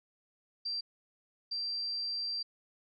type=tone bursts at uneven times; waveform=sine; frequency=4709 Hz; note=D8; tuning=4 cents sharp; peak=-33 dBFS; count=2; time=0.65-0.81 / 1.51-2.43 s; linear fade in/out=10 ms; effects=none